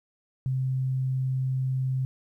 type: tone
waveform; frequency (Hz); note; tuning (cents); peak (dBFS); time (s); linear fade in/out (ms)
sine; 130.81; C3; 0; -24; 0.46-2.05; 0
effects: 11-bit